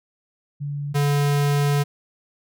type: tone pair in turn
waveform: sine / square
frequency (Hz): 143.8 / 143.8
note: D3 / D3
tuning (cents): -36 / -36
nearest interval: unison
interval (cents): 0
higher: neither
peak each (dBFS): -25 / -18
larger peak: second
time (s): 0.6-0.94 / 0.94-1.84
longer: second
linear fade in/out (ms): 20
effects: none